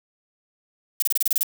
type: noise bursts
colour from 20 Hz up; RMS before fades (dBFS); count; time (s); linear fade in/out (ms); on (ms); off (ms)
violet; -21; 9; 1-1.431; 2; 23; 28
effects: none